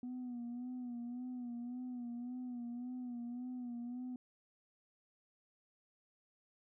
sine tone with vibrato, 244.8 Hz, B3, 15 cents flat, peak -39 dBFS, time 0.03-4.16 s, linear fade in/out 2 ms, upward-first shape sine, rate 1.8 Hz, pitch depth 52 cents each way, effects tanh soft clip ceiling -39 dBFS

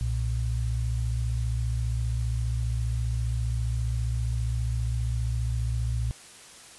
sine tone pair together, 61.87 / 116.8 Hz, B1 / A#2, +4 / +4 cents, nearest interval major seventh, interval 1100 cents, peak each -27 / -28 dBFS, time 0.01-6.11 s, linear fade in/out 0 ms, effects white hiss -48 dBFS RMS until 6.78 s + resampled to 24000 Hz

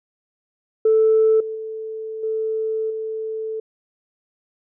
sine tone with level steps, 440 Hz, A4, in tune, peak -11 / -25 / -27 / -20 / -24 dBFS, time 0.85-3.6 s, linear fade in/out 5 ms, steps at 1.4 / 1.55 / 2.23 / 2.9 s, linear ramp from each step 5 ms, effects tanh soft clip ceiling -8 dBFS

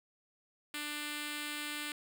5% pulse tone with notch filter, 296.4 Hz, D4, 16 cents sharp, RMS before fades -40 dBFS, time 0.74-1.92 s, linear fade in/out 2 ms, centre 700 Hz, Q 0.63, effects none

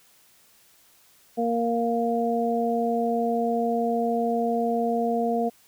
harmonic tone, 233.1 Hz, A#3, in tune, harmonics 1 / 2 / 3, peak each -26 / -26 / -26 dBFS, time 1.37-5.5 s, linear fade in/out 20 ms, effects white hiss -58 dBFS RMS until 5.67 s

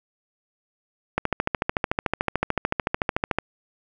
click train, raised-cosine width 0.5 ms, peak -6 dBFS, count 31, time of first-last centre 1.18-3.386 s, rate 13.6 Hz, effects none

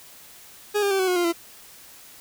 40% pulse tone with pitch steps, 415.2 / 401.3 / 387.8 / 374.8 / 362.3 / 350.2 / 338.4 Hz, G#4 / G4 / G4 / F#4 / F#4 / F4 / E4, 0 / +41 / -19 / +22 / -36 / +5 / +45 cents, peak -19 dBFS, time 0.74-1.328 s, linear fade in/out 20 ms, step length 84 ms, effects white hiss -47 dBFS RMS until 2.2 s

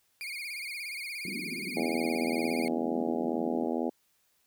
35% pulse tone with vibrato, 2283 Hz, D7, 50 cents flat, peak -34 dBFS, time 0.21-2.68 s, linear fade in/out 0 ms, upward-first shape sine, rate 17 Hz, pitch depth 120 cents each way
pink band-pass noise, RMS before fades -40 dBFS, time 1.25-3.67 s, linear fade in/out 2 ms, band 180 to 360 Hz, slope 48 dB/octave
harmonic tone, 82.1 Hz, E2, 6 cents flat, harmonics 3 / 4 / 5 / 6 / 7 / 8 / 9 / 10, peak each -32 / -34 / -36 / -38 / -39 / -40 / -41 / -42 dBFS, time 1.76-3.9 s, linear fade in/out 10 ms
effects white hiss -71 dBFS RMS until 4.46 s

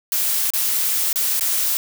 blue noise with dropouts, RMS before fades -20 dBFS, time 0.12-1.77 s, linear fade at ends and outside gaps 1 ms, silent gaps 0.504-0.536 / 1.129-1.158 / 1.396-1.409 s, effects none

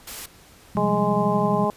white noise, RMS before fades -35 dBFS, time 0.07-0.26 s, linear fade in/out 5 ms
sine chord, C suspended fourth, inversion none, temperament equal, 130.81 / 174.61 / 196 Hz, C3 / F3 / G3, 0 / 0 / 0 cents, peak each -30 / -27 / -26 dBFS, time 0.75-1.65 s, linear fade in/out 5 ms
harmonic tone, 207.7 Hz, G#3, in tune, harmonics 1 / 2 / 3 / 4 / 5, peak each -26 / -26 / -26 / -26 / -26 dBFS, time 0.77-1.7 s, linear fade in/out 0 ms
effects pink hiss -50 dBFS RMS until 1.76 s + resampled to 32000 Hz

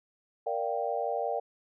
sine chord, G minor seventh, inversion first, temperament equal, 466.2 / 587.3 / 698.5 / 784 Hz, Bb4 / D5 / F5 / G5, 0 / 0 / 0 / 0 cents, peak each -34 dBFS, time 0.46-1.4 s, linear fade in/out 10 ms, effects none

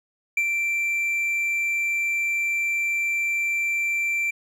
triangle tone with ADSR envelope, 2349 Hz, D7, in tune, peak -16 dBFS, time 0.37-4.31 s, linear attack 4 ms, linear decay 58 ms, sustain -4 dB, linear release 10 ms, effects none

